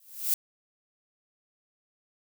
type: noise with exponential growth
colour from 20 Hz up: violet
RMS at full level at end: -22 dBFS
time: 0-0.34 s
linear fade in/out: 2 ms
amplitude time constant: 73 ms
effects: none